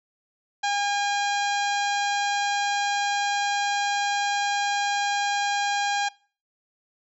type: harmonic tone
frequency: 811 Hz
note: G#5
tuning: 41 cents flat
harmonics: 1 / 2 / 3 / 4 / 5 / 6 / 7 / 8 / 9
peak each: -24 / -29 / -34 / -34 / -35 / -41 / -40 / -42 / -42 dBFS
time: 0.63-6.09 s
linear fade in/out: 10 ms
effects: noise-tail reverb RT60 0.4 s tail -23 dB re dry